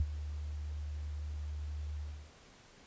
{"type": "tone with ADSR envelope", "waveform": "sine", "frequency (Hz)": 74.7, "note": "D2", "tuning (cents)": 30, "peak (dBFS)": -25, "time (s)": [0, 2.31], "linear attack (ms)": 3, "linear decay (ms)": 48, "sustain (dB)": -12, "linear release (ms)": 310, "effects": ["pink hiss -59 dBFS RMS until 2.86 s", "resampled to 16000 Hz"]}